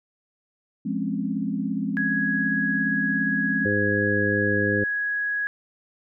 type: chord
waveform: sine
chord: Db major seventh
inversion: first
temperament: just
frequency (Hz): 173.24 / 207.9 / 259.9 / 277.2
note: F3 / Ab3 / C4 / Db4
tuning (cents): -14 / +2 / -11 / 0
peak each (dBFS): -31 / -27 / -29 / -32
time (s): 0.85-3.66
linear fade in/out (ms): 10
type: tone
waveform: sine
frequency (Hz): 1665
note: G#6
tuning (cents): +4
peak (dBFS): -23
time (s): 1.97-5.47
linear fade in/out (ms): 0
type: harmonic tone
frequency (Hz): 102.8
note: G#2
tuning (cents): -17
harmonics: 1 / 2 / 3 / 4 / 5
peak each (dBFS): -28 / -28 / -28 / -28 / -28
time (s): 3.65-4.84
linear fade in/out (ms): 5
effects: none